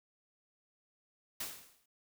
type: noise with exponential decay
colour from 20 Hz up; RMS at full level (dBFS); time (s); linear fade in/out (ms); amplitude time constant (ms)
white; -37; 1.4-1.86; 5; 98
effects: none